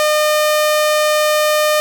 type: tone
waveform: sawtooth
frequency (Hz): 607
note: D#5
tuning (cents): -43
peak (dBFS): -8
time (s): 0-1.8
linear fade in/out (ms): 0
effects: none